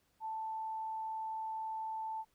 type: tone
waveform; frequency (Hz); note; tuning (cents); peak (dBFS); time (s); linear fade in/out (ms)
sine; 882; A5; +4; -37; 0.2-2.25; 50
effects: pink hiss -75 dBFS RMS until 2.34 s